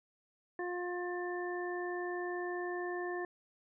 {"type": "harmonic tone", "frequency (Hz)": 355.2, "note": "F4", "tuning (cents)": 29, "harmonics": [1, 2, 3, 5], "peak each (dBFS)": [-37, -43, -47, -43], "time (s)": [0.59, 3.25], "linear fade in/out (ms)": 2, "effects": []}